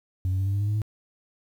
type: tone with pitch steps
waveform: sine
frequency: 92.5 / 94.44 / 96.43 / 98.45 / 100.52 / 102.64 / 104.79 / 106.99 Hz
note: F#2 / F#2 / G2 / G2 / G2 / G#2 / G#2 / A2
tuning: 0 / +36 / -28 / +8 / +44 / -20 / +16 / -48 cents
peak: -20 dBFS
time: 0.25-0.818 s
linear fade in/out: 0 ms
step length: 71 ms
effects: tanh soft clip ceiling -21 dBFS + 9-bit